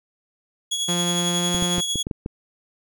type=tone with tremolo; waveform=25% pulse; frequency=3347 Hz; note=G#7; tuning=13 cents sharp; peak=-17 dBFS; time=0.71-2.03 s; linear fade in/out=10 ms; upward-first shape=triangle; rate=11 Hz; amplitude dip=50%
type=tone with pitch glide; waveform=sawtooth; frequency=174.61 to 176.23 Hz; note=F3 to F3; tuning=0 to +16 cents; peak=-19 dBFS; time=0.88-1.81 s; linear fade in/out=10 ms; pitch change=+16 cents; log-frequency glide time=1.37-1.57 s
type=clicks; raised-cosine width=3 ms; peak=-14 dBFS; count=7; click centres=1.547 / 1.624 / 1.782 / 1.957 / 2.069 / 2.112 / 2.261 s
effects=none